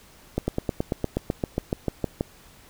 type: slowing click train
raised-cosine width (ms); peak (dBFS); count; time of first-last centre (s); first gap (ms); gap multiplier
2; -10; 15; 0.38-2.209; 100; 1.04
effects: pink hiss -52 dBFS RMS until 2.69 s